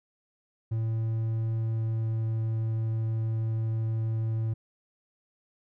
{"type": "tone with pitch glide", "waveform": "triangle", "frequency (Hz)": [112.5, 111.72], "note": ["A2", "A2"], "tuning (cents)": [39, 27], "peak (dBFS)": -24, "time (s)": [0.71, 4.54], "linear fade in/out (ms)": 10, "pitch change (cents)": -12, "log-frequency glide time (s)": [1.3, 2.28], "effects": []}